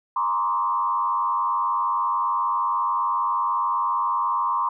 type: tone with frequency modulation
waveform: sine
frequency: 1048 Hz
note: C6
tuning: 2 cents sharp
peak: -20 dBFS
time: 0.16-4.69 s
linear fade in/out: 5 ms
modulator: 94.7 Hz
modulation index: 1.2
effects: none